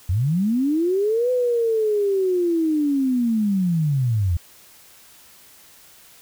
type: linear two-way sweep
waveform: sine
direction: up then down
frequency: 80.3 to 506 to 80.3 Hz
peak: -17 dBFS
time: 0.09-4.37 s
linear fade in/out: 5 ms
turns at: 1.31 s
effects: white hiss -49 dBFS RMS until 6.21 s